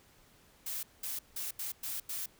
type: noise bursts at uneven times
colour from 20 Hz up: blue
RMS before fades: -38 dBFS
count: 6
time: 0.66-0.83 / 1.03-1.19 / 1.36-1.51 / 1.59-1.72 / 1.83-2 / 2.09-2.26 s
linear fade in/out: 5 ms
effects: pink hiss -63 dBFS RMS until 2.39 s